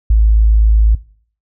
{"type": "tone", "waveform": "sine", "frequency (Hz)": 54, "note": "A1", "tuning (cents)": -32, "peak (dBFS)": -6, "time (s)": [0.1, 0.95], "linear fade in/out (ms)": 5, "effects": ["noise-tail reverb RT60 0.5 s tail -20 dB re dry"]}